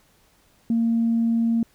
sine tone, 230 Hz, A#3, 23 cents flat, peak -17 dBFS, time 0.7-1.63 s, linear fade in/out 2 ms, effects tanh soft clip ceiling -13 dBFS + pink hiss -60 dBFS RMS until 1.74 s

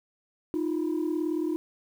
sine tone pair together, 311.1 / 349.6 Hz, D#4 / F4, 0 / +2 cents, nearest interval major second, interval 202 cents, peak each -26 / -28 dBFS, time 0.54-1.56 s, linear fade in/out 0 ms, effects tanh soft clip ceiling -22 dBFS + 9-bit

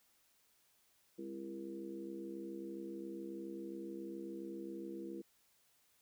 harmonic tone with a mistuned harmonic, 67.3 Hz, C2, 49 cents sharp, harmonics 3 / 4 / 5 / 6 / 7, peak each -50 / -53 / -45 / -58 / -52 dBFS, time 1.18-5.22 s, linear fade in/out 10 ms, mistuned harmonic 4, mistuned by -28 cents, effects white hiss -73 dBFS RMS until 6.01 s

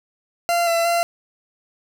40% pulse tone with pitch steps, 689 / 673 / 685 Hz, F5 / E5 / F5, -24 / +36 / -34 cents, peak -16 dBFS, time 0.49-1.03 s, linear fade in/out 0 ms, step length 180 ms, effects none

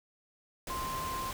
sine tone in noise, 1046.5 Hz, C6, in tune, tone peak -35 dBFS, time 0.7-1.31 s, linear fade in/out 2 ms, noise pink, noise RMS -40 dBFS, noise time 0.67-1.33 s, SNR +2 dB, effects none

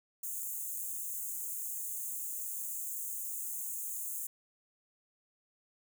white high-pass noise, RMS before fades -39 dBFS, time 0.23-4.27 s, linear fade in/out 5 ms, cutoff 6500 Hz, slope 96 dB/octave, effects none

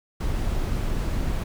brown noise, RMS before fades -25 dBFS, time 0.2-1.44 s, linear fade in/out 10 ms, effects none

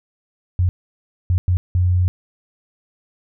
sine tone bursts at uneven times, 90.2 Hz, F#2, 44 cents flat, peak -13 dBFS, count 4, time 0.59-0.69 / 1.3-1.38 / 1.48-1.57 / 1.75-2.08 s, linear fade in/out 0 ms, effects none

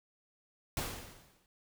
pink noise with exponential decay, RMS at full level -34 dBFS, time 0.77-1.46 s, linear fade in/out 1 ms, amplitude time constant 150 ms, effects none

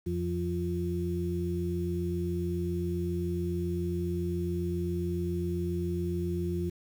harmonic tone, 87.31 Hz, F2, in tune, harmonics 1 / 2 / 4, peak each -33 / -33 / -33 dBFS, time 0.06-6.7 s, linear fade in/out 10 ms, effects 9-bit

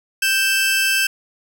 sawtooth tone pair together, 1568 / 2637 Hz, G6 / E7, 0 / 0 cents, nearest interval major sixth, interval 900 cents, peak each -15 dBFS, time 0.22-1.07 s, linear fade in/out 5 ms, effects none

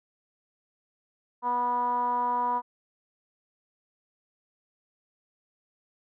10% pulse tone with low-pass filter, 244.3 Hz, B3, 19 cents flat, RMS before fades -27 dBFS, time 1.42-2.62 s, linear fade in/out 50 ms, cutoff 1000 Hz, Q 9, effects none

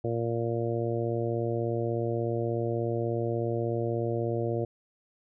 harmonic tone, 116.54 Hz, A#2, in tune, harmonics 1 / 2 / 3 / 4 / 5 / 6, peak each -31 / -38 / -32 / -33 / -35 / -40 dBFS, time 0.04-4.65 s, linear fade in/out 5 ms, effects none

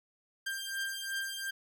sawtooth beating tone pair, 1586 / 1588.8 Hz, G6 / G6, +20 / +23 cents, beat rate 2.8 Hz, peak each -35 / -34 dBFS, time 0.46-1.51 s, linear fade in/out 10 ms, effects none

